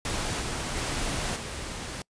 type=noise with level steps; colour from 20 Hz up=pink; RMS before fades=-30 / -32 / -30 / -36 dBFS; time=0.05-2.02 s; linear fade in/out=2 ms; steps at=0.4 / 0.75 / 1.35 s; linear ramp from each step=20 ms; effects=noise-tail reverb RT60 0.1 s tail -26 dB re dry + resampled to 22050 Hz